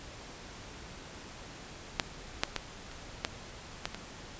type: clicks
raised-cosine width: 0.2 ms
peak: -8 / -8 / -13 / -30 / -11 / -14 / -21 dBFS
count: 7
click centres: 1.998 / 2.435 / 2.563 / 2.915 / 3.249 / 3.855 / 3.946 s
effects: pink hiss -47 dBFS RMS until 4.39 s + resampled to 16000 Hz